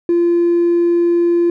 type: tone with hard clipping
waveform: sine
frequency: 344 Hz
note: F4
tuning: 26 cents flat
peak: -11 dBFS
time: 0.09-1.5 s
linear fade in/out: 2 ms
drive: 1 dB
effects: none